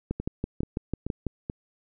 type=two click trains; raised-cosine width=3 ms; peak=-15 / -18 dBFS; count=8 / 4; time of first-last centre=0.11-1.267 / 0.2-1.499 s; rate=6.05 / 2.31 Hz; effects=none